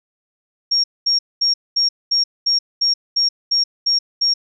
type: tone bursts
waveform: sine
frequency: 5560 Hz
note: F8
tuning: 9 cents flat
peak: -13 dBFS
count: 11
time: 0.71-4.34 s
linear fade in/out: 10 ms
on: 130 ms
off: 220 ms
effects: none